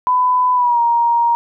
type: tone with pitch glide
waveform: sine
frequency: 1001 to 939.4 Hz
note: B5 to A#5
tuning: +23 to +13 cents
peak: -11 dBFS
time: 0.07-1.35 s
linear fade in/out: 0 ms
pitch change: -110 cents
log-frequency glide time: 0.54-0.8 s
effects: none